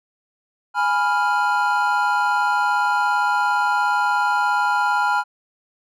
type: chord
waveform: triangle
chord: F diminished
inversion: first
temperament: equal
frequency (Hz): 830.6 / 987.8 / 1396.9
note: Ab5 / Cb6 / F6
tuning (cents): 0 / 0 / 0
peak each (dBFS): -19 / -20 / -19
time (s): 0.74-5.24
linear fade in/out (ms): 50
effects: none